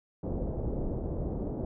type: low-pass noise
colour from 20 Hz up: pink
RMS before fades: -33 dBFS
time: 0.23-1.65 s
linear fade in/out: 2 ms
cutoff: 600 Hz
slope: 24 dB/octave
effects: none